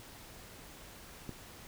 click, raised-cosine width 3 ms, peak -27 dBFS, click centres 1.293 s, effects pink hiss -52 dBFS RMS until 1.67 s

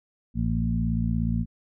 harmonic tone with a mistuned harmonic, 56.9 Hz, A#1, 41 cents flat, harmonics 1 / 2 / 3 / 4, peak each -28 / -28 / -28 / -28 dBFS, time 0.34-1.46 s, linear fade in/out 50 ms, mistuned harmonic 1, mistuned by +35 cents, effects none

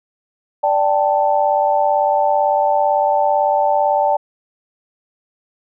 sine chord, D suspended fourth, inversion none, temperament just, 587.3 / 783.1 / 881 Hz, D5 / G5 / A5, 0 / -2 / +2 cents, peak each -17 dBFS, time 0.63-4.17 s, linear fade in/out 10 ms, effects none

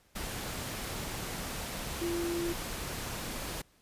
sine tone in noise, 342.1 Hz, F4, 36 cents flat, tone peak -31 dBFS, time 2.01-2.53 s, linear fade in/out 10 ms, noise pink, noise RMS -38 dBFS, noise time 0.15-3.62 s, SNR +4 dB, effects pink hiss -66 dBFS RMS until 3.81 s + resampled to 32000 Hz

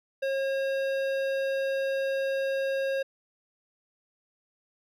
sine tone with hard clipping, 541 Hz, C#5, 42 cents flat, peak -28 dBFS, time 0.22-3.03 s, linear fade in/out 10 ms, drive 13 dB, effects none

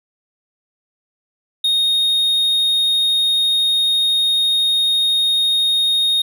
triangle tone, 3714 Hz, A#7, 7 cents flat, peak -12 dBFS, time 1.64-6.22 s, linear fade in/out 5 ms, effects none

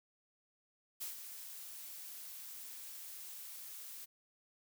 blue noise with ADSR envelope, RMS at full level -41 dBFS, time 1-4.06 s, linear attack 18 ms, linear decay 130 ms, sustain -8 dB, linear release 20 ms, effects none

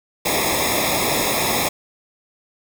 pink noise with comb filter, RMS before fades -20 dBFS, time 0.25-1.69 s, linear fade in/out 10 ms, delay 0.67 ms, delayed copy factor -1, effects none

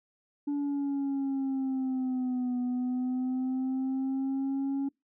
sine linear two-way sweep, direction down then up, 288.8 to 246.9 to 276.6 Hz, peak -25 dBFS, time 0.47-4.89 s, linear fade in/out 10 ms, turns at 2.58 s, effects noise-tail reverb RT60 0.2 s tail -26 dB re dry + tanh soft clip ceiling -27 dBFS

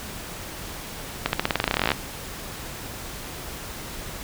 accelerating click train, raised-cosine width 0.3 ms, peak -4 dBFS, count 20, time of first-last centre 1.26-1.917 s, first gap 71 ms, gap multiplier 0.91, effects pink hiss -36 dBFS RMS until 4.23 s

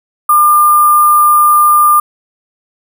sine tone with sample-and-hold, 1201 Hz, D6, 38 cents sharp, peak -4 dBFS, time 0.29-2 s, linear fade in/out 5 ms, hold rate 11025 Hz, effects none

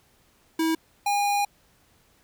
square tone pair in turn, 323.2 / 814.4 Hz, E4 / G#5, -34 / -34 cents, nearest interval octave + major third, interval 1600 cents, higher second, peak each -22 dBFS, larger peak neither, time 0.59-0.75 / 1.06-1.45 s, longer second, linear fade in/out 5 ms, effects pink hiss -62 dBFS RMS until 2.23 s

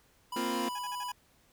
square tone, 987.8 Hz, B5, in tune, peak -36 dBFS, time 0.32-1.12 s, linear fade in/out 5 ms
sawtooth chord, Bb suspended second, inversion none, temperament equal, 233.1 / 261.6 / 349.2 Hz, Bb3 / C4 / F4, 0 / 0 / 0 cents, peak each -32 dBFS, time 0.36-0.69 s, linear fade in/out 5 ms
20% pulse tone bursts, 830.6 Hz, G#5, in tune, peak -37 dBFS, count 5, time 0.75-1.12 s, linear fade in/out 5 ms, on 38 ms, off 45 ms
effects pink hiss -66 dBFS RMS until 1.52 s

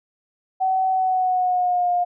sine tone with pitch glide, 756 to 709.5 Hz, F#5 to F5, +37 to +27 cents, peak -17 dBFS, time 0.6-2.05 s, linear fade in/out 20 ms, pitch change -110 cents, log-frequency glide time 0.91-1.91 s, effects none

